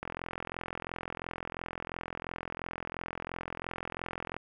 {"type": "click train", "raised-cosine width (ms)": 0.5, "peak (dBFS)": -21, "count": 187, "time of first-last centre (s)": [0.03, 4.366], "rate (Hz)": 42.9, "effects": []}